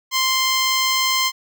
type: tone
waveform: 10% pulse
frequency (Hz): 1046.5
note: C6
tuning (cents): 0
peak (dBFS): -8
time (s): 0.11-1.32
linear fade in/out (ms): 50
effects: none